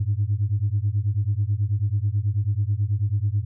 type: beating tone pair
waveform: sine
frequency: 98.3 / 107.5 Hz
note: G2 / A2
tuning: +5 / -40 cents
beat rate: 9.2 Hz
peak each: -22 dBFS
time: 0-3.45 s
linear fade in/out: 10 ms
effects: tanh soft clip ceiling -14 dBFS